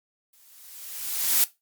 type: noise with exponential growth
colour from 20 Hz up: blue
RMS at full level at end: -18 dBFS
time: 0.33-1.44 s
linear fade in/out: 2 ms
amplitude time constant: 240 ms
effects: noise-tail reverb RT60 0.2 s tail -17 dB re dry + MP3 96 kbps